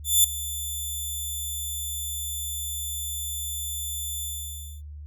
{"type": "tone with ADSR envelope", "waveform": "5% pulse", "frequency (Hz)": 3520, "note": "A7", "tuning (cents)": 0, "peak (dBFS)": -6, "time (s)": [0.04, 4.82], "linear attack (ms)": 200, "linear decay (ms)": 7, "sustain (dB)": -16, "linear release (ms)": 590, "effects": ["noise-tail reverb RT60 0.2 s tail -26 dB re dry", "added 74 Hz sine -37 dBFS peak until 5.06 s"]}